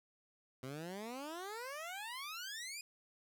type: exponential sweep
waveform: 15% pulse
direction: up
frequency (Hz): 125.5 to 2499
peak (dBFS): -37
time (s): 0.63-2.81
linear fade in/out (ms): 2
effects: none